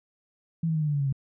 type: tone with pitch steps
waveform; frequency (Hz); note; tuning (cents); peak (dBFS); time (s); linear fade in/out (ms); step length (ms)
sine; 164.81 / 160.21 / 155.74 / 151.39 / 147.17 / 143.06 / 139.07 / 135.19; E3 / E3 / D#3 / D#3 / D3 / D3 / C#3 / C#3; 0 / -49 / +2 / -47 / +4 / -45 / +6 / -43; -23; 0.63-1.126; 5; 62
effects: none